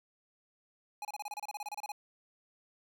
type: tone bursts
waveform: square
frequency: 833 Hz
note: G#5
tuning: 5 cents sharp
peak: -38 dBFS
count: 16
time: 1.02-1.919 s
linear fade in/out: 2 ms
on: 29 ms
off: 29 ms
effects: none